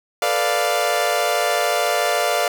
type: chord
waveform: sawtooth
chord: B half-diminished seventh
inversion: third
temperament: equal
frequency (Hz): 440 / 493.9 / 587.3 / 698.5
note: A4 / B4 / D5 / F5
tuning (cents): 0 / 0 / 0 / 0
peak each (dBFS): -23 / -22 / -18 / -17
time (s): 0.22-2.48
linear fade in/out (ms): 2
effects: none